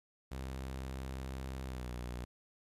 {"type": "tone with pitch glide", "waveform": "sawtooth", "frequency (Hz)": [65.7, 60.95], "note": ["C2", "B1"], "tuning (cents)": [8, -22], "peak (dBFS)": -36, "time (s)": [0.31, 2.25], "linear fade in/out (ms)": 10, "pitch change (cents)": -130, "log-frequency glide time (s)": [1.63, 1.92], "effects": ["resampled to 32000 Hz", "12-bit"]}